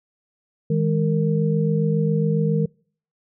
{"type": "tone cluster", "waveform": "sine", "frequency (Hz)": [158.3, 205.6, 460.6], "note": ["D#3", "G#3", "A#4"], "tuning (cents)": [30, -17, -21], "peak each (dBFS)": [-19, -24, -24], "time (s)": [0.7, 2.66], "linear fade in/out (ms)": 5, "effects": ["noise-tail reverb RT60 0.5 s tail -26 dB re dry"]}